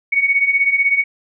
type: beating tone pair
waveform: sine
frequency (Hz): 2217 / 2233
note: C#7 / C#7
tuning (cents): 0 / +12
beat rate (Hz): 16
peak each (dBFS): -18 / -14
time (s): 0.12-1.04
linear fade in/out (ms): 10
effects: none